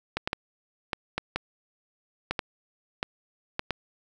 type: clicks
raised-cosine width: 0.3 ms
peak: -11 dBFS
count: 11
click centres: 0.17 / 0.275 / 0.331 / 0.932 / 1.18 / 1.36 / 2.31 / 2.392 / 3.029 / 3.594 / 3.707 s
effects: 8-bit